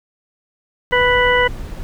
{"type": "noise", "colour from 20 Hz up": "brown", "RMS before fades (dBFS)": -28, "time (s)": [0.91, 1.83], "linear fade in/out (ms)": 0}
{"type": "harmonic tone", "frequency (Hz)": 493.9, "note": "B4", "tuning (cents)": 0, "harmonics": [1, 2, 3, 4, 6], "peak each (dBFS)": [-16, -18, -21, -16, -24], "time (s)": [0.92, 1.48], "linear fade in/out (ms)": 10}
{"effects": []}